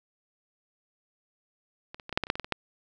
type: clicks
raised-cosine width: 0.3 ms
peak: -24 / -28 / -24 / -17 / -6 / -12 / -27 / -6 / -19 / -16 / -23 / -10 dBFS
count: 12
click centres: 1.945 / 1.998 / 2.094 / 2.127 / 2.175 / 2.237 / 2.269 / 2.301 / 2.355 / 2.397 / 2.445 / 2.523 s
effects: none